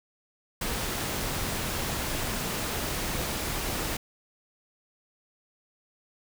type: noise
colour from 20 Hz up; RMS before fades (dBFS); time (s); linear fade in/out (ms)
pink; -31; 0.61-3.97; 5
effects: none